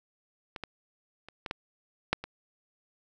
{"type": "clicks", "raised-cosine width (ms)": 0.3, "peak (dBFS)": [-22, -20, -29, -20, -16, -8, -22], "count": 7, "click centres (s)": [0.562, 0.637, 1.286, 1.462, 1.511, 2.13, 2.24], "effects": []}